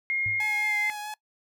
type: tone with pitch glide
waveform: sine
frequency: 2138 to 2082 Hz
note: C7 to C7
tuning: +37 to -9 cents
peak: -24 dBFS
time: 0.1-0.9 s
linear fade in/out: 0 ms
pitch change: -46 cents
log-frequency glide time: 0.58-0.78 s
type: tone with exponential decay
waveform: sine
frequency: 103.83 Hz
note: G#2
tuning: in tune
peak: -32 dBFS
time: 0.26-0.51 s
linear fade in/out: 0 ms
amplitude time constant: 54 ms
type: tone with vibrato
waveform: sawtooth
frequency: 842 Hz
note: G#5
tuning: 24 cents sharp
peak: -30 dBFS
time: 0.4-1.14 s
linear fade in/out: 2 ms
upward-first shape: triangle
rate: 4.6 Hz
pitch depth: 22 cents each way
effects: noise-tail reverb RT60 0.1 s tail -23 dB re dry